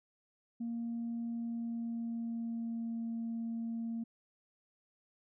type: tone with pitch glide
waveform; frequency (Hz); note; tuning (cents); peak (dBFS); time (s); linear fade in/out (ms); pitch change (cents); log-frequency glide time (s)
sine; 233.1 to 229.5; A#3 to A#3; 0 to -27; -34; 0.6-4.04; 10; -27; 1.3-3.1
effects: tanh soft clip ceiling -32 dBFS